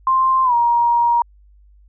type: tone with pitch glide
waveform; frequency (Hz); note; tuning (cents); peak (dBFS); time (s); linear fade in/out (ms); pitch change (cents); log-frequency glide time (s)
sine; 1049 to 945.4; C6 to A#5; +4 to +24; -12; 0.07-1.22; 2; -180; 0.44-0.54
effects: added 50 Hz sine -46 dBFS peak until 1.88 s